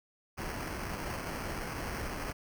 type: noise with sample-and-hold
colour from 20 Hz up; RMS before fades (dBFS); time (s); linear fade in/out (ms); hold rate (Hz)
pink; -38; 0.37-2.33; 20; 3675
effects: none